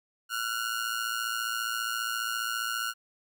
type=ring-modulated tone; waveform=sawtooth; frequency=1423 Hz; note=F6; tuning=32 cents sharp; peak=-23 dBFS; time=0.29-2.94 s; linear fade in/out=50 ms; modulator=57.4 Hz; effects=none